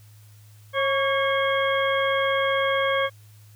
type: harmonic tone with a mistuned harmonic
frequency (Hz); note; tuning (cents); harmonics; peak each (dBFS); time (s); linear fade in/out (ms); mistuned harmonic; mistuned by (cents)
543; C#5; -36; 1 / 2 / 3 / 4 / 6; -23 / -26 / -28 / -29 / -31; 0.73-3.1; 50; 2; +55
effects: added 105 Hz sine -47 dBFS peak until 3.55 s + white hiss -58 dBFS RMS until 3.55 s